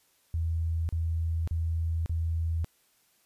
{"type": "tone bursts", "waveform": "sine", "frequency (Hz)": 82.1, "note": "E2", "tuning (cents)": -6, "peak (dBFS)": -26, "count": 4, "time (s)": [0.34, 2.645], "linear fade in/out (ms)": 0, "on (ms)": 550, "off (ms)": 35, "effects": ["white hiss -67 dBFS RMS until 3.25 s", "resampled to 32000 Hz"]}